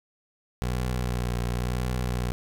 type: tone with vibrato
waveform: 20% pulse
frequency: 61 Hz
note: B1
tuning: 21 cents flat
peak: -21 dBFS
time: 0.62-2.32 s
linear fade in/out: 0 ms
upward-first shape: triangle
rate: 0.96 Hz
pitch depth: 45 cents each way
effects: none

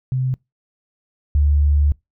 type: tone pair in turn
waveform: sine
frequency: 129.4 / 72.82 Hz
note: C3 / D2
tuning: -19 / -14 cents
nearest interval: minor seventh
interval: 995 cents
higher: first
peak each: -17 / -12 dBFS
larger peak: second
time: 0.12-0.34 / 1.35-1.92 s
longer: second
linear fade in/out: 0 ms
effects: noise-tail reverb RT60 0.2 s tail -25 dB re dry

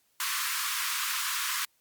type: high-pass noise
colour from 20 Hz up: pink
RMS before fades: -31 dBFS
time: 0.2-1.65 s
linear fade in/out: 2 ms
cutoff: 1000 Hz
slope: 96 dB/octave
effects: white hiss -70 dBFS RMS until 1.8 s + Opus 48 kbps

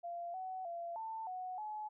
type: tone with pitch steps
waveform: sine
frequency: 690 / 750 / 684 / 890 / 738 / 852 Hz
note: F5 / F#5 / F5 / A5 / F#5 / G#5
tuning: -21 / +23 / -36 / +20 / -5 / +44 cents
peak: -40 dBFS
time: 0.03-1.89 s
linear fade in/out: 20 ms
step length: 310 ms
effects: none

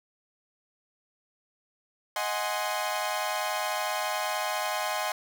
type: chord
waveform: sawtooth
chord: Ab dominant seventh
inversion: second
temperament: equal with one note detuned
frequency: 625.9 / 740 / 830.6 / 1046.5 Hz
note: Eb5 / Gb5 / Ab5 / C6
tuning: +10 / 0 / 0 / 0 cents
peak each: -30 dBFS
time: 2.16-5.12 s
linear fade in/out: 2 ms
effects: none

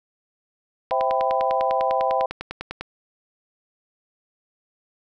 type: chord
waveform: sine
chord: C major seventh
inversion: none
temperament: equal with one note detuned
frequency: 523.3 / 659.3 / 784 / 999.8 Hz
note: C5 / E5 / G5 / B5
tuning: 0 / 0 / 0 / +21 cents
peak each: -24 / -25 / -23 / -26 dBFS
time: 0.91-2.26 s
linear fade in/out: 5 ms
type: click train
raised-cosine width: 0.3 ms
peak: -14 dBFS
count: 20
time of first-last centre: 0.91-2.81 s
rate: 10 Hz
effects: none

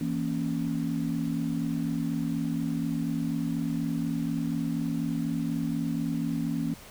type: chord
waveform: sine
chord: A# diminished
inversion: second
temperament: equal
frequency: 164.81 / 233.1 / 277.2 Hz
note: E3 / A#3 / C#4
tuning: 0 / 0 / 0 cents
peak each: -31 dBFS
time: 0.01-6.74 s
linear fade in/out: 2 ms
effects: pink hiss -48 dBFS RMS until 6.9 s

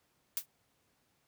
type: noise with exponential decay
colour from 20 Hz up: blue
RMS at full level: -29 dBFS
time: 0.37-0.46 s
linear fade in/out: 1 ms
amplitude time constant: 18 ms
effects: pink hiss -74 dBFS RMS until 1.27 s + high-pass 80 Hz 12 dB/octave

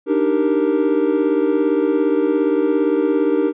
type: chord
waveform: triangle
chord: Eb major seventh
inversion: third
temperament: equal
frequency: 293.7 / 311.1 / 392 / 466.2 Hz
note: D4 / Eb4 / G4 / Bb4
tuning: 0 / 0 / 0 / 0 cents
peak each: -18 dBFS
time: 0.06-3.53 s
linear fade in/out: 50 ms
effects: resampled to 8000 Hz

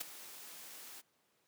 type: noise with ADSR envelope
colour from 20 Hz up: white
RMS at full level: -37 dBFS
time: 0-1.02 s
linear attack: 11 ms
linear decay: 13 ms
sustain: -14 dB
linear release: 29 ms
effects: pink hiss -75 dBFS RMS until 1.47 s + high-pass 200 Hz 12 dB/octave

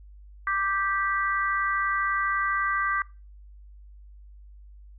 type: harmonic tone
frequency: 392 Hz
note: G4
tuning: in tune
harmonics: 3 / 4 / 5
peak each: -26 / -28 / -30 dBFS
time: 0.47-3.02 s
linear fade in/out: 2 ms
effects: noise-tail reverb RT60 0.3 s tail -22 dB re dry + added 50 Hz sine -45 dBFS peak until 4.98 s

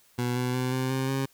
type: tone with pitch steps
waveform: 20% pulse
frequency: 122.6 / 124.96 / 127.36 / 129.82 / 132.31 / 134.86 Hz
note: B2 / B2 / C3 / C3 / C3 / C#3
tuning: -12 / +21 / -46 / -13 / +20 / -47 cents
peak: -21 dBFS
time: 0.18-1.26 s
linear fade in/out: 10 ms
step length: 180 ms
effects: white hiss -61 dBFS RMS until 1.33 s

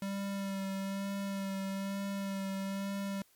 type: tone with vibrato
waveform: square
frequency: 195.9 Hz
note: G3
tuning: 1 cent flat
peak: -35 dBFS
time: 0.02-3.22 s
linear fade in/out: 2 ms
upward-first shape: sine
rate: 1.1 Hz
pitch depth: 19 cents each way
effects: white hiss -67 dBFS RMS until 3.35 s + MP3 96 kbps

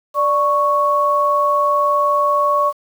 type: tone pair together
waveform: sine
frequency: 587.3 / 1108.7 Hz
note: D5 / C#6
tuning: 0 / 0 cents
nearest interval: major seventh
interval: 1100 cents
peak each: -18 / -14 dBFS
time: 0.14-2.73 s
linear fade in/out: 50 ms
effects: 7-bit

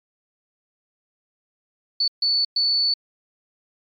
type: tone bursts at uneven times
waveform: sine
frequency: 4468 Hz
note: C#8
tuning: 13 cents sharp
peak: -17 dBFS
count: 3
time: 2-2.08 / 2.22-2.45 / 2.56-2.94 s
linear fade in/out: 5 ms
effects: MP3 64 kbps

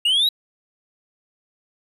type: exponential sweep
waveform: triangle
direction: up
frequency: 2793 to 3951 Hz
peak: -14 dBFS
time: 0.05-0.29 s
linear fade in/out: 5 ms
effects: resampled to 32000 Hz

